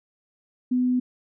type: tone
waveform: sine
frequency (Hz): 250.5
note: B3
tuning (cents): +25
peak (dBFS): -19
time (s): 0.71-1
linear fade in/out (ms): 10
effects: none